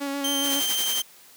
sawtooth tone with vibrato, 279.5 Hz, C#4, 14 cents sharp, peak -23 dBFS, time 0-0.61 s, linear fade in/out 20 ms, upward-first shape square, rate 7.2 Hz, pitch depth 16 cents each way
sawtooth tone, 3136 Hz, G7, in tune, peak -21 dBFS, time 0.24-1.02 s, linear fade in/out 5 ms
white noise with tremolo, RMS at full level -27 dBFS, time 0.42-1.03 s, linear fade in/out 50 ms, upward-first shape triangle, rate 11 Hz, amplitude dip 65%
effects white hiss -51 dBFS RMS until 1.36 s + high-pass 150 Hz 12 dB/octave

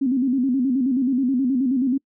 sine tone with vibrato, 259.2 Hz, C4, 16 cents flat, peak -17 dBFS, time 0.01-1.98 s, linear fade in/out 10 ms, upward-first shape square, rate 9.4 Hz, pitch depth 92 cents each way, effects noise-tail reverb RT60 0.1 s tail -26 dB re dry

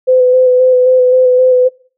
sine tone with vibrato, 507 Hz, B4, 45 cents sharp, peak -5 dBFS, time 0.07-1.69 s, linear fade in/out 20 ms, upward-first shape square, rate 3.8 Hz, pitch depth 17 cents each way, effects noise-tail reverb RT60 0.4 s tail -21 dB re dry

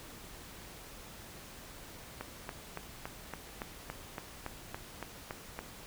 click train, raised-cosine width 0.5 ms, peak -23 dBFS, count 13, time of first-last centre 2.21-5.59 s, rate 3.55 Hz, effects pink hiss -50 dBFS RMS until 5.86 s

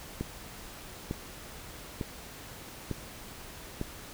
click train, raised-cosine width 3 ms, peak -19 dBFS, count 5, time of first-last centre 0.21-3.814 s, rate 1.11 Hz, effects pink hiss -46 dBFS RMS until 4.13 s

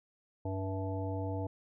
harmonic tone with a mistuned harmonic, 96.5 Hz, G2, 27 cents flat, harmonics 1 / 3 / 5 / 7 / 9, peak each -35 / -40 / -42 / -43 / -45 dBFS, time 0.45-1.47 s, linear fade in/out 5 ms, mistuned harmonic 7, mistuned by -48 cents, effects none

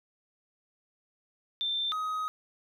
sine / triangle tone pair in turn, 3568 / 1259 Hz, A7 / D#6, +23 / +20 cents, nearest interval octave + tritone, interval 1803 cents, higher first, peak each -28 dBFS, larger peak neither, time 1.61-1.92 / 1.92-2.28 s, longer second, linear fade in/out 0 ms, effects none

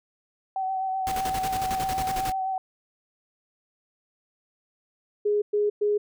sine tone with vibrato, 761 Hz, F#5, 48 cents sharp, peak -25 dBFS, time 0.56-2.58 s, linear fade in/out 2 ms, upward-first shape sine, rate 7.9 Hz, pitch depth 22 cents each way
pink noise with tremolo, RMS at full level -32 dBFS, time 1.07-2.32 s, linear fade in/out 0 ms, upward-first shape square, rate 11 Hz, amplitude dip 65%
sine tone bursts, 415.3 Hz, G#4, in tune, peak -20 dBFS, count 3, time 5.25-5.98 s, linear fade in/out 10 ms, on 170 ms, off 110 ms
effects none

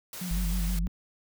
white noise, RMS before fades -40 dBFS, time 0.13-0.79 s, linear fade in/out 2 ms
sine tone with vibrato, 174.61 Hz, F3, in tune, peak -32 dBFS, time 0.21-0.88 s, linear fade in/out 5 ms, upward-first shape square, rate 6.4 Hz, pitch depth 60 cents each way
sine tone, 48 Hz, G1, 36 cents flat, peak -26 dBFS, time 0.31-0.87 s, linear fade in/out 0 ms
effects none

